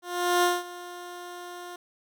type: tone with ADSR envelope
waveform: 15% pulse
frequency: 353.7 Hz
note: F4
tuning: 22 cents sharp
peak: -13 dBFS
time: 0.02-1.76 s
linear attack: 410 ms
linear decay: 200 ms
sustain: -19 dB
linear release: 4 ms
effects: none